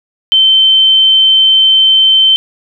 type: tone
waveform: sine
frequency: 3094 Hz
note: G7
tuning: 23 cents flat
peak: -4 dBFS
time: 0.32-2.36 s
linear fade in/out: 0 ms
effects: none